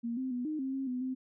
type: tone with pitch steps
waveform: sine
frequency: 234.1 / 260.4 / 246.2 / 307.8 / 265.5 / 268.6 / 250.7 / 259.1 Hz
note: A#3 / C4 / B3 / D#4 / C4 / C4 / B3 / C4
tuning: +8 / -8 / -5 / -19 / +25 / +46 / +26 / -17 cents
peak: -32 dBFS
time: 0.03-1.15 s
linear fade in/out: 20 ms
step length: 140 ms
effects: none